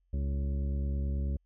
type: harmonic tone with a mistuned harmonic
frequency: 69.3 Hz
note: C#2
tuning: in tune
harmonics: 1 / 2 / 3 / 4 / 5 / 6 / 8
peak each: -29 / -39 / -41 / -49 / -50 / -54 / -52 dBFS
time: 0.13-1.37 s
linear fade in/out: 5 ms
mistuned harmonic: 6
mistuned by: +40 cents
effects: added 44 Hz sine -69 dBFS peak until 1.45 s

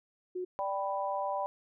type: tone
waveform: sine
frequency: 364.6 Hz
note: F#4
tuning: 25 cents flat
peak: -33 dBFS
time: 0.35-0.45 s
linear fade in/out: 10 ms
type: chord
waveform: sine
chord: G major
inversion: second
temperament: equal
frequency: 587.3 / 784 / 987.8 Hz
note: D5 / G5 / B5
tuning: 0 / 0 / 0 cents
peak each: -35 dBFS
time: 0.59-1.46 s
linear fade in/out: 0 ms
effects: none

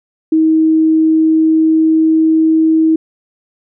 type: tone with pitch glide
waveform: sine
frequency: 317.7 to 319.5 Hz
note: D#4 to D#4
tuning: +36 to +46 cents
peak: -7 dBFS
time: 0.32-2.96 s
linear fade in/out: 5 ms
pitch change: +10 cents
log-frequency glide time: 1-2.7 s
effects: none

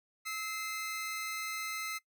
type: tone pair together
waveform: sawtooth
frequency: 1297 / 2079 Hz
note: E6 / C7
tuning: -28 / -12 cents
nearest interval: minor sixth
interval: 816 cents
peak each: -37 / -35 dBFS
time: 0.25-1.99 s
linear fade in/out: 20 ms
effects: noise-tail reverb RT60 0.1 s tail -20 dB re dry

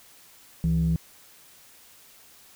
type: tone pair together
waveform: sine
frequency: 69.08 / 164.3 Hz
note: C#2 / E3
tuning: -5 / -5 cents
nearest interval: octave + minor third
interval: 1500 cents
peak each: -25 / -20 dBFS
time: 0.64-0.96 s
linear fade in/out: 0 ms
effects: tanh soft clip ceiling -16 dBFS + white hiss -53 dBFS RMS until 2.55 s

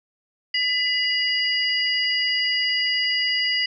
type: tone cluster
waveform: sine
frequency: 2003 / 2891 / 4840 Hz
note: B6 / F#7 / D#8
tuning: +24 / -41 / -49 cents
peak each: -24 dBFS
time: 0.54-3.66 s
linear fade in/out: 5 ms
effects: none

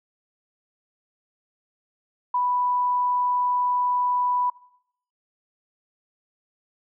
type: tone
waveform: sine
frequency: 988 Hz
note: B5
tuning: in tune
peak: -20 dBFS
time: 2.34-4.5 s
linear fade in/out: 5 ms
effects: noise-tail reverb RT60 0.7 s tail -20 dB re dry

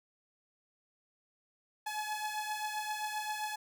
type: beating tone pair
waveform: sawtooth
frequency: 849 / 856.6 Hz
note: G#5 / A5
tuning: +38 / -47 cents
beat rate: 7.6 Hz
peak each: -33 / -37 dBFS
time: 1.86-3.56 s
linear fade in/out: 10 ms
effects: none

